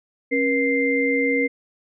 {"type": "tone cluster", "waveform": "sine", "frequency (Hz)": [273, 480.3, 2094], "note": ["C#4", "B4", "C7"], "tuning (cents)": [-26, -48, 1], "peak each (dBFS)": -22, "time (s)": [0.31, 1.48], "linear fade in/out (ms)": 20, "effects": []}